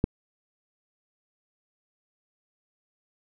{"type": "click", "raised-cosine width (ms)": 3, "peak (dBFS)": -8, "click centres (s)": 0.041, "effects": []}